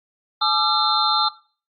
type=tone cluster; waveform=sine; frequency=853 / 1194 / 1349 / 3633 / 4109 Hz; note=G#5 / D6 / E6 / A#7 / C8; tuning=+46 / +28 / +40 / -45 / -32 cents; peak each=-23 dBFS; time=0.41-1.29 s; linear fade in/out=10 ms; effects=noise-tail reverb RT60 0.4 s tail -19 dB re dry + Opus 48 kbps